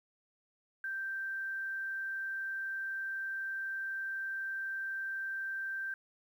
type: tone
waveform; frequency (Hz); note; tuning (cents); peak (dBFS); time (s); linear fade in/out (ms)
sine; 1568; G6; 0; -35; 0.84-5.94; 2
effects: 11-bit